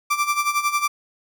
30% pulse tone with tremolo, 1174.7 Hz, D6, in tune, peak -14 dBFS, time 0.1-0.88 s, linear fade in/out 10 ms, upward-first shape sine, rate 11 Hz, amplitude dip 75%, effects none

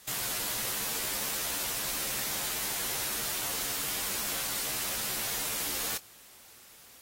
white noise with comb filter, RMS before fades -33 dBFS, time 0.07-5.98 s, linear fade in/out 10 ms, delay 12 ms, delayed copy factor -0.95, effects white hiss -54 dBFS RMS until 7.01 s + AAC 48 kbps

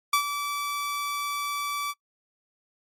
sawtooth tone with ADSR envelope, 1156 Hz, D6, 28 cents flat, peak -14 dBFS, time 0.13-1.94 s, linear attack 5 ms, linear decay 89 ms, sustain -10 dB, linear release 40 ms, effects noise-tail reverb RT60 0.1 s tail -24 dB re dry + MP3 64 kbps

